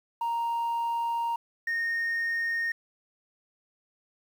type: tone pair in turn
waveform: sine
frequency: 932.3 / 1845.3 Hz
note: A#5 / A#6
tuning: 0 / -18 cents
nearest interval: octave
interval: 1182 cents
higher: second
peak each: -24 dBFS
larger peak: neither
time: 0.21-1.36 / 1.67-2.72 s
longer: first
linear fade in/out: 5 ms
effects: tanh soft clip ceiling -25 dBFS + 9-bit